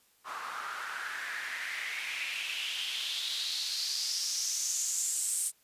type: noise with band-pass filter sweep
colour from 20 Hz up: white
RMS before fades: -35 dBFS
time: 0.24-5.52 s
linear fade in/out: 50 ms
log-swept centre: 1100 to 8900 Hz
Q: 4.4
effects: white hiss -67 dBFS RMS until 5.63 s + resampled to 32000 Hz